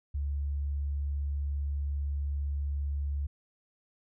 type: tone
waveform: sine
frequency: 71.2 Hz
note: C#2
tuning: 47 cents sharp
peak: -29 dBFS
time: 0.14-3.27 s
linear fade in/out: 10 ms
effects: none